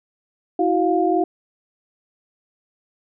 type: tone cluster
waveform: sine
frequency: 326.4 / 369.6 / 705 Hz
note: E4 / F#4 / F5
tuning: -17 / -2 / +16 cents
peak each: -20 dBFS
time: 0.59-1.24 s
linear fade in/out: 5 ms
effects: none